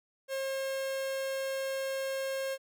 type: tone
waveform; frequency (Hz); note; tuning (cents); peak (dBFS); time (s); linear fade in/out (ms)
45% pulse; 537; C5; +45; -32; 0.28-2.58; 50
effects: none